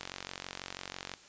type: click train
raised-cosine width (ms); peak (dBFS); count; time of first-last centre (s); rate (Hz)
0.2; -21; 53; 0.01-1.138; 46.1
effects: white hiss -56 dBFS RMS until 1.28 s + resampled to 16000 Hz